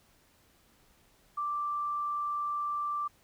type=tone; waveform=sine; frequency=1174.7 Hz; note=D6; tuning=in tune; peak=-30 dBFS; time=1.37-3.08 s; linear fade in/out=10 ms; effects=pink hiss -65 dBFS RMS until 3.23 s